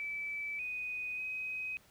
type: tone with pitch steps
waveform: sine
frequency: 2309 / 2492 / 2522 Hz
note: D7 / D#7 / D#7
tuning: -30 / +2 / +23 cents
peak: -36 dBFS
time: 0-1.77 s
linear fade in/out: 0 ms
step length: 590 ms
effects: pink hiss -64 dBFS RMS until 1.9 s